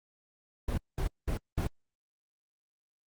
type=noise bursts; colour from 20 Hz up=brown; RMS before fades=-30 dBFS; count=4; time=0.68-1.672 s; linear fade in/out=5 ms; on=98 ms; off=200 ms; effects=Opus 24 kbps

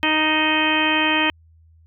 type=harmonic tone with a mistuned harmonic; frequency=310.7 Hz; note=D#4; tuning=2 cents flat; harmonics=1 / 2 / 3 / 4 / 5 / 6 / 7 / 8 / 9 / 10; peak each=-23 / -29 / -24 / -29 / -30 / -24 / -30 / -22 / -34 / -24 dBFS; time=0.03-1.3 s; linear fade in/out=0 ms; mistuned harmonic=8; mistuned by=+26 cents; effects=added 81 Hz sine -49 dBFS peak until 1.86 s

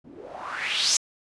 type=noise with low-pass filter sweep; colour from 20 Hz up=blue; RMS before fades=-28 dBFS; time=0.04-0.97 s; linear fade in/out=5 ms; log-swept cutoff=230 to 6700 Hz; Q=3.9; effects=resampled to 24000 Hz

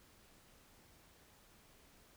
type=silence; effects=pink hiss -65 dBFS RMS until 2.16 s

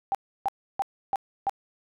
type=tone bursts; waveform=sine; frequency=787 Hz; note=G5; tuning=7 cents sharp; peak=-22 dBFS; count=5; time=0.12-1.495 s; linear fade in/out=0 ms; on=27 ms; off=310 ms; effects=none

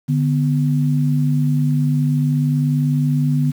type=tone pair together; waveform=sine; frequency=147.3 / 247.7 Hz; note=D3 / B3; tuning=+6 / +5 cents; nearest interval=major sixth; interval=899 cents; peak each=-15 / -20 dBFS; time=0.08-3.52 s; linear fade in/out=20 ms; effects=7-bit

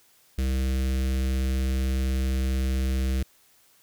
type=tone with notch filter; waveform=square; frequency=65.41 Hz; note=C2; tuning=in tune; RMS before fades=-25 dBFS; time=0.38-3.23 s; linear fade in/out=5 ms; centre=910 Hz; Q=0.66; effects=white hiss -60 dBFS RMS until 3.82 s

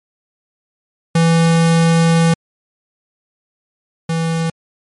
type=tone pair in turn; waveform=square; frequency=165.6 / 164.17 Hz; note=E3 / E3; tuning=+8 / -7 cents; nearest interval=unison; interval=15 cents; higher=first; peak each=-10 / -16 dBFS; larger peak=first; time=1.15-2.34 / 4.09-4.5 s; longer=first; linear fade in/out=5 ms; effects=MP3 48 kbps

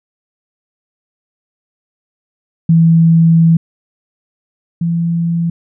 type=tone pair in turn; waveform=sine; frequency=164.81 / 168.47 Hz; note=E3 / E3; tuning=0 / +38 cents; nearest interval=unison; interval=38 cents; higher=second; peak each=-5 / -12 dBFS; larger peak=first; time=2.69-3.57 / 4.81-5.5 s; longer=first; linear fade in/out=5 ms; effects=none

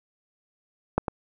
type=clicks; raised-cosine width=1 ms; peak=-7 / -13 dBFS; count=2; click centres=0.98 / 1.082 s; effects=none

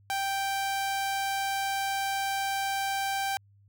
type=tone; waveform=sawtooth; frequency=784 Hz; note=G5; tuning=in tune; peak=-24 dBFS; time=0.1-3.37 s; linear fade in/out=0 ms; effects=added 100 Hz sine -57 dBFS peak until 3.68 s

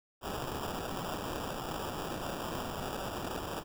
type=noise with sample-and-hold; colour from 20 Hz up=blue; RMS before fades=-38 dBFS; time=0.21-3.64 s; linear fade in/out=50 ms; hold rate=2100 Hz; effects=none

